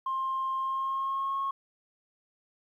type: tone with pitch glide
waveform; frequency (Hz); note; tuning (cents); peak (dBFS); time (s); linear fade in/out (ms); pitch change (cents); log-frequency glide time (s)
sine; 1059 to 1091.3; C6 to C#6; +21 to -27; -27; 0.06-1.51; 5; +52; 0.56-1.39
effects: tanh soft clip ceiling -24 dBFS + 11-bit